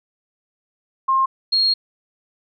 sine tone pair in turn, 1064 / 4267 Hz, C6 / C8, +29 / +33 cents, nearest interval 2 octaves, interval 2404 cents, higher second, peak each -14 dBFS, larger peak neither, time 1.08-1.26 / 1.52-1.74 s, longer second, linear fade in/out 10 ms, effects none

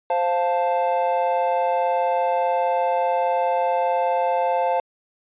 triangle chord, F major, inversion second, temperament equal, 523.3 / 698.5 / 880 Hz, C5 / F5 / A5, 0 / 0 / 0 cents, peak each -21 dBFS, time 0.1-4.8 s, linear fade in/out 2 ms, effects resampled to 8000 Hz

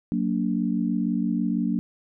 sine chord, Gb augmented, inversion none, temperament just, 185 / 231.2 / 289.1 Hz, Gb3 / Bb3 / D4, 0 / -14 / -27 cents, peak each -26 / -25 / -28 dBFS, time 0.12-1.79 s, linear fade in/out 0 ms, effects none

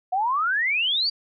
sine exponential sweep, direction up, 713 to 4769 Hz, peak -20 dBFS, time 0.12-1.1 s, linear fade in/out 10 ms, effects none

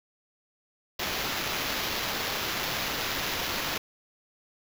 white noise with sample-and-hold, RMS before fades -31 dBFS, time 0.99-3.78 s, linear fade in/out 5 ms, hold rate 8820 Hz, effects none

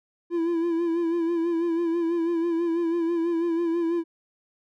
triangle tone with vibrato, 336.7 Hz, E4, 37 cents sharp, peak -20 dBFS, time 0.3-4.04 s, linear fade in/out 50 ms, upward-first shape sine, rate 6.1 Hz, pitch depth 50 cents each way, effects none

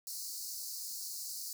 pink high-pass noise, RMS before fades -42 dBFS, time 0.07-1.53 s, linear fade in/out 2 ms, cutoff 4300 Hz, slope 96 dB/octave, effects none

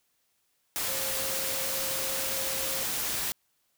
sine tone in noise, 534 Hz, C5, 35 cents sharp, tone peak -39 dBFS, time 0.88-2.83 s, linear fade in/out 0 ms, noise white, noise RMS -31 dBFS, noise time 0.76-3.32 s, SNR -11 dB, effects white hiss -73 dBFS RMS until 3.77 s

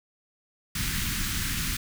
pink band-stop noise, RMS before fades -29 dBFS, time 0.75-1.77 s, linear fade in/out 5 ms, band 250 to 1400 Hz, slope 24 dB/octave, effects none

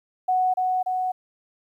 sine tone with echo, 740 Hz, F#5, in tune, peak -18 dBFS, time 0.28-0.54 s, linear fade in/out 10 ms, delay 290 ms, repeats 2, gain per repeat -2 dB, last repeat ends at 1.12 s, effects 10-bit

